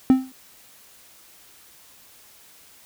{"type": "tone with exponential decay", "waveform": "triangle", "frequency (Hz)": 261, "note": "C4", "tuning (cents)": -4, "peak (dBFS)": -6, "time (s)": [0.1, 0.32], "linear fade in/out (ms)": 1, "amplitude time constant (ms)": 47, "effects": ["white hiss -51 dBFS RMS until 2.85 s"]}